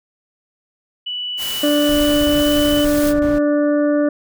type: tone with pitch glide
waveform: sine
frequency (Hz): 2960 to 2994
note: F#7 to F#7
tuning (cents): 0 to +20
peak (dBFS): -22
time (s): 1.06-2.85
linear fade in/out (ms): 10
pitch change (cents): +20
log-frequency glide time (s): 1.59-2.73
type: noise with tremolo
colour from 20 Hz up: white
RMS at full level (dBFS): -27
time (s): 1.37-3.14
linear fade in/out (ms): 50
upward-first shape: triangle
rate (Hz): 1.9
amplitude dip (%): 25
type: harmonic tone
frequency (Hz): 293.7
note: D4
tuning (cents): 0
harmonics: 1 / 2 / 4 / 5 / 6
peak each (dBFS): -15 / -17 / -32 / -32 / -36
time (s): 1.63-4.09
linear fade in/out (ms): 5
type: noise bursts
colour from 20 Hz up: brown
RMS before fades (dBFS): -27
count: 8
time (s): 1.88-3.387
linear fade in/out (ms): 5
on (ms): 170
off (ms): 21
effects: none